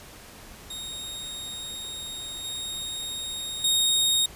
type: tone with level steps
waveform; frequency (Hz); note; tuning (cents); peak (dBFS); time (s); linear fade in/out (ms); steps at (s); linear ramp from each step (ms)
sawtooth; 3729; A#7; 0; -31 / -28 / -17; 0.7-4.26; 5; 2.44 / 3.64; 5
effects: pink hiss -46 dBFS RMS until 4.35 s + resampled to 32000 Hz